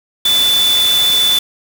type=tone in noise; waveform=sine; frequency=3493 Hz; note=A7; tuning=13 cents flat; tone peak=-10 dBFS; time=0.25-1.39 s; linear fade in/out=5 ms; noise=white; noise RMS=-20 dBFS; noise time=0.25-1.39 s; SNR=+7 dB; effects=none